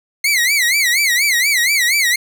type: tone with vibrato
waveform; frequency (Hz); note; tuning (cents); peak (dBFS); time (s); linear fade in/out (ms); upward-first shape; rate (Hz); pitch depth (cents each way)
sawtooth; 2093; C7; 0; -9; 0.24-2.16; 5; sine; 4.2; 190
effects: none